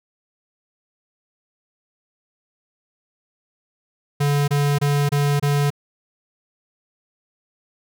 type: tone bursts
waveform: square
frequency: 143.8 Hz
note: D3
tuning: 36 cents flat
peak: -17 dBFS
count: 5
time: 4.2-5.704 s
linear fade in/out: 10 ms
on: 280 ms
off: 26 ms
effects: none